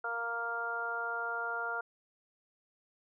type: harmonic tone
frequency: 233.1 Hz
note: A#3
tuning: in tune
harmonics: 2 / 3 / 4 / 5 / 6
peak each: -43 / -41 / -42 / -46 / -35 dBFS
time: 0.04-1.81 s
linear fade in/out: 5 ms
effects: none